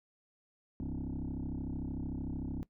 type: tone with frequency modulation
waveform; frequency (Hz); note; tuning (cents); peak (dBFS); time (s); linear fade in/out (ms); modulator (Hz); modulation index
sine; 164.7; E3; -1; -33; 0.8-2.63; 0; 33.3; 4.2
effects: noise-tail reverb RT60 0.1 s tail -20 dB re dry + tanh soft clip ceiling -34 dBFS